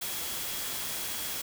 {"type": "tone in noise", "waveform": "sine", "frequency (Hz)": 3322, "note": "G#7", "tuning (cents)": 0, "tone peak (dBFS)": -45, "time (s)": [0.01, 1.42], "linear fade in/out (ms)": 10, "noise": "white", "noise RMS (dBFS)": -35, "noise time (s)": [0.01, 1.42], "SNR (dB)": -13, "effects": []}